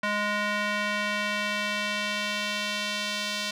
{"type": "tone with band-pass filter sweep", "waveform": "square", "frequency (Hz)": 207.7, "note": "G#3", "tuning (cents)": 0, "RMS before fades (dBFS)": -29, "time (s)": [0.03, 3.51], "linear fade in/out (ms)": 5, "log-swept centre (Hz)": [1700, 3900], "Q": 1.2, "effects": []}